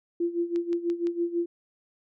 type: tone with tremolo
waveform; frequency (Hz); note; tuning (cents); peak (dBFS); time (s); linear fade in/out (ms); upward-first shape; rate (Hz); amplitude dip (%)
sine; 343.1; F4; -31; -22; 0.2-1.46; 5; sine; 6.1; 80
type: click train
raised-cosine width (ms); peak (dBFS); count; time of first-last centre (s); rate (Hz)
0.2; -27; 4; 0.56-1.07; 5.88
effects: none